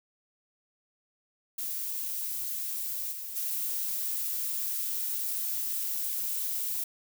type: noise with level steps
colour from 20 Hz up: violet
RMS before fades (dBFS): -34 / -39 / -32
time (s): 1.58-6.84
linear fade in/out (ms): 5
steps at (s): 3.11 / 3.35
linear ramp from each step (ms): 20
effects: none